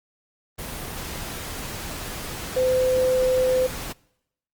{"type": "tone in noise", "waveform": "sine", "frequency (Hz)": 512, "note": "C5", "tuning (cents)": -38, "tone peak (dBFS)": -18, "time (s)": [2.56, 3.67], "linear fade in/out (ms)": 10, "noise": "pink", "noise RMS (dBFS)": -33, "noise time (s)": [0.58, 3.93], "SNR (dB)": 12, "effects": ["noise-tail reverb RT60 0.8 s tail -24 dB re dry", "Opus 24 kbps"]}